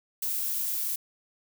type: noise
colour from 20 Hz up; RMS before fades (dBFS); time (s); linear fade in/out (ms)
violet; -30; 0.22-0.96; 5
effects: none